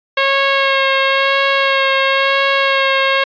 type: tone with vibrato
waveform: 10% pulse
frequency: 544 Hz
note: C#5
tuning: 33 cents flat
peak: -3 dBFS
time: 0.17-3.24 s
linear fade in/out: 5 ms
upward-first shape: sine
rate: 0.98 Hz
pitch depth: 16 cents each way
effects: resampled to 11025 Hz